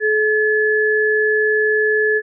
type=tone pair together; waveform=sine; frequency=429 / 1716 Hz; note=A4 / A6; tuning=-44 / -44 cents; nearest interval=2 octaves; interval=2400 cents; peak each=-16 dBFS; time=0-2.22 s; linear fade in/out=50 ms; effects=none